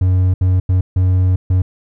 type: tone bursts at uneven times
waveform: triangle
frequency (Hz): 92.2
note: F#2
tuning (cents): -6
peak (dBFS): -8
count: 5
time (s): 0.01-0.34 / 0.41-0.6 / 0.69-0.81 / 0.96-1.36 / 1.5-1.62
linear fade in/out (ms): 5
effects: none